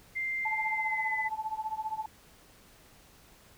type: tone with pitch glide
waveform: sine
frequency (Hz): 2093 to 2010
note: C7 to B6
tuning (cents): 0 to +30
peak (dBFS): -30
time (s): 0.15-1.29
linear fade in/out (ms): 20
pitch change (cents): -70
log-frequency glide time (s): 0.68-1.17
type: tone with tremolo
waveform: sine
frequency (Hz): 872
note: A5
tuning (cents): -16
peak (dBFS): -28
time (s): 0.45-2.06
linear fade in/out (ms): 5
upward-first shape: triangle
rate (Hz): 15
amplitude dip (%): 95
effects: pink hiss -58 dBFS RMS until 3.57 s